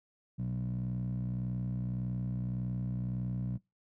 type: tone with band-pass filter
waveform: 15% pulse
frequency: 61.74 Hz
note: B1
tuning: in tune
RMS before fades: -35 dBFS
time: 0.38-3.58 s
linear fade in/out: 20 ms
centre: 150 Hz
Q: 7.4
effects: noise-tail reverb RT60 0.2 s tail -22 dB re dry